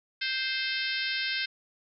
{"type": "harmonic tone", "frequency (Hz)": 523.3, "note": "C5", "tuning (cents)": 0, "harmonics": [3, 4, 5, 6, 7, 8, 9, 10], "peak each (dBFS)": [-34, -35, -36, -37, -37, -38, -39, -39], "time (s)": [0.21, 1.46], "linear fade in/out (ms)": 10, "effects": []}